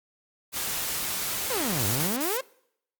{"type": "noise", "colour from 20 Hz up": "white", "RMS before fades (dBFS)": -30, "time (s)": [0.52, 2.1], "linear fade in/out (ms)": 50}
{"type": "exponential two-way sweep", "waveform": "sawtooth", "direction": "down then up", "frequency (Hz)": [554.4, 94.3, 554.4], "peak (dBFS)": -24, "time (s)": [1.5, 2.41], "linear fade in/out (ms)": 5, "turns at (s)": 1.86}
{"type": "noise bursts", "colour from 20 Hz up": "blue", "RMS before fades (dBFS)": -30, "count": 3, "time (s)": [1.79, 2.374], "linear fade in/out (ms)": 5, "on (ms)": 170, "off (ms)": 37}
{"effects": ["noise-tail reverb RT60 0.7 s tail -23 dB re dry", "Opus 48 kbps"]}